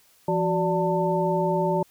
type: tone cluster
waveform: sine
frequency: 170.3 / 370.9 / 583 / 894 Hz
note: F3 / F#4 / D5 / A5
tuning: -43 / +4 / -13 / +27 cents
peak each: -26 dBFS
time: 0.28-1.83 s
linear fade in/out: 5 ms
effects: white hiss -59 dBFS RMS until 1.9 s